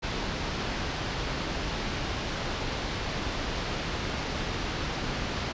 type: low-pass noise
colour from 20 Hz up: pink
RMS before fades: -32 dBFS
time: 0.02-5.53 s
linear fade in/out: 20 ms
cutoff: 5300 Hz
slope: 24 dB/octave
effects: resampled to 16000 Hz